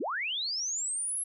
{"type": "linear sweep", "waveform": "sine", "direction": "up", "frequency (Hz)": [197.4, 11175], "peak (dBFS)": -30, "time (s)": [0, 1.24], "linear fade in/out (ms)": 10, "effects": []}